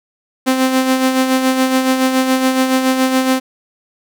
sawtooth tone with tremolo, 260.5 Hz, C4, 7 cents flat, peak -6 dBFS, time 0.46-3.4 s, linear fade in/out 20 ms, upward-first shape sine, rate 7.1 Hz, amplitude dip 50%, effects none

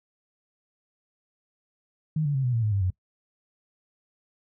sine tone with pitch steps, 155.56 / 144.31 / 133.87 / 124.18 / 115.2 / 106.87 / 99.14 / 91.96 Hz, D#3 / D3 / C3 / B2 / A#2 / A2 / G2 / F#2, 0 / -30 / +40 / +10 / -20 / -50 / +20 / -10 cents, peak -22 dBFS, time 2.16-2.904 s, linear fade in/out 5 ms, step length 93 ms, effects noise-tail reverb RT60 0.1 s tail -21 dB re dry

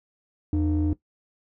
triangle ring-modulated tone, 110 Hz, A2, in tune, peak -14 dBFS, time 0.53-0.93 s, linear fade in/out 0 ms, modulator 193 Hz, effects noise-tail reverb RT60 0.1 s tail -19 dB re dry + tanh soft clip ceiling -16 dBFS

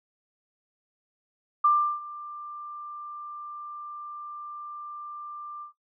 sine tone with ADSR envelope, 1187 Hz, D6, 18 cents sharp, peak -16 dBFS, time 1.64-5.73 s, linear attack 8 ms, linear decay 350 ms, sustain -20 dB, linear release 110 ms, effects noise-tail reverb RT60 0.1 s tail -17 dB re dry

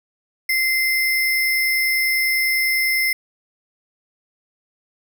sine tone with sample-and-hold, 2080 Hz, C7, 11 cents flat, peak -16 dBFS, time 0.49-3.13 s, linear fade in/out 5 ms, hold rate 7350 Hz, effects none

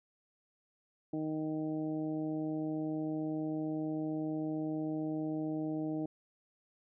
harmonic tone, 155.56 Hz, D#3, in tune, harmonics 1 / 2 / 3 / 4 / 5, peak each -42 / -34 / -46 / -45 / -50 dBFS, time 1.13-6.06 s, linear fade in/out 5 ms, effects none

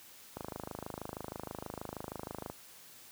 click train, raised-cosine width 1 ms, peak -25 dBFS, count 57, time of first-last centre 0.37-2.499 s, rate 26.3 Hz, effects white hiss -55 dBFS RMS until 3.11 s + high-pass 60 Hz 12 dB/octave

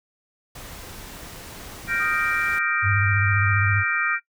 pink noise, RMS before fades -39 dBFS, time 0.55-2.59 s, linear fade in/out 5 ms
sine chord, G minor seventh, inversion third, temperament equal, 1396.9 / 1568 / 1864.7 / 2349 Hz, F6 / G6 / Bb6 / D7, 0 / 0 / 0 / 0 cents, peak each -27 dBFS, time 1.87-4.2 s, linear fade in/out 50 ms
sine tone with tremolo, 1244.5 Hz, D#6, in tune, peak -27 dBFS, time 1.99-4.16 s, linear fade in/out 20 ms, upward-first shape sine, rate 1.5 Hz, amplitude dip 40%
sine tone with vibrato, 100.5 Hz, G2, 44 cents sharp, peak -20 dBFS, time 2.82-3.84 s, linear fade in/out 50 ms, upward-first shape triangle, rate 15 Hz, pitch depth 84 cents each way
effects noise-tail reverb RT60 0.1 s tail -19 dB re dry

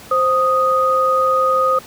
sine tone pair together, 523.2 / 1244.5 Hz, C5 / D#6, 0 / 0 cents, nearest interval octave + minor third, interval 1500 cents, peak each -17 / -14 dBFS, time 0.11-1.79 s, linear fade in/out 5 ms, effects pink hiss -39 dBFS RMS until 1.86 s + high-pass 80 Hz 12 dB/octave

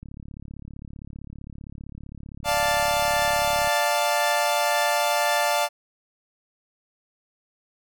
click train, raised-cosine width 5 ms, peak -27 dBFS, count 130, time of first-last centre 0.03-3.674 s, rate 35.4 Hz
sawtooth chord, D minor, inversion none, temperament equal, 587.3 / 698.5 / 880 Hz, D5 / F5 / A5, 0 / 0 / 0 cents, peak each -21 dBFS, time 2.44-5.69 s, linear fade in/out 50 ms
effects none

